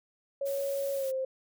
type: tone with pitch glide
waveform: sine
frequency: 554.4 to 525.4 Hz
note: C#5 to C5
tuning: 0 to +7 cents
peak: -29 dBFS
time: 0.41-1.25 s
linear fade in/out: 5 ms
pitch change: -93 cents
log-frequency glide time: 0.94-1.12 s
type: noise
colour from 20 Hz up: blue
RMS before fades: -44 dBFS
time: 0.45-1.12 s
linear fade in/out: 20 ms
effects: none